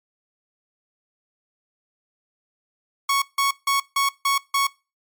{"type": "tone bursts", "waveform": "sawtooth", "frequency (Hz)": 1108.7, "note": "C#6", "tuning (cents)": 0, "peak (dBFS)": -14, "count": 6, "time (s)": [3.09, 4.67], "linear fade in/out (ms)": 5, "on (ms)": 130, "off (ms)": 160, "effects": ["noise-tail reverb RT60 0.3 s tail -23 dB re dry", "MP3 96 kbps"]}